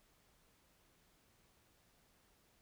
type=silence; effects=pink hiss -72 dBFS RMS until 2.61 s